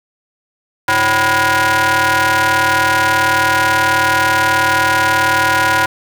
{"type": "ring-modulated tone", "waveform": "sawtooth", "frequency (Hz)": 223.5, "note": "A3", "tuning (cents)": 27, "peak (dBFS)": -4, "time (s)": [0.88, 5.86], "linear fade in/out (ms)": 5, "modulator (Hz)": 1210, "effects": ["7-bit"]}